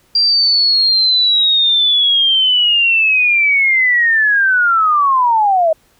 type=linear sweep; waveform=sine; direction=down; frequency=4758 to 622.3 Hz; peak=-9 dBFS; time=0.15-5.73 s; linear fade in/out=5 ms; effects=pink hiss -54 dBFS RMS until 5.99 s